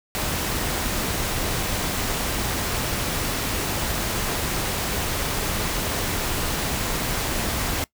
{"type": "noise with amplitude modulation", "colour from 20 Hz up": "pink", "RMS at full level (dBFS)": -24, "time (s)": [0.15, 7.84], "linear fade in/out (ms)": 0, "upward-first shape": "sine", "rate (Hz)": 291, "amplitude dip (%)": 30, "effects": ["noise-tail reverb RT60 0.1 s tail -20 dB re dry"]}